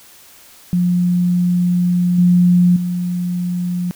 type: tone with level steps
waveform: sine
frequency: 177.6 Hz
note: F3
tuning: 29 cents sharp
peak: -12 / -8 / -17 dBFS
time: 0.73-3.91 s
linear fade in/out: 0 ms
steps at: 2.18 / 2.76 s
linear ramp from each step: 5 ms
effects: white hiss -44 dBFS RMS until 3.95 s